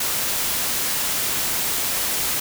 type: noise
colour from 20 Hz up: white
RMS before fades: -23 dBFS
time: 0-2.4 s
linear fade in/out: 5 ms
effects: none